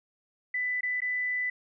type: tone with dropouts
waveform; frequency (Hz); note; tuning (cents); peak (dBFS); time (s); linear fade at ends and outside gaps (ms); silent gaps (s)
sine; 1993; B6; +15; -27; 0.54-1.5; 5; 0.809-0.831 / 1.005-1.018
effects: none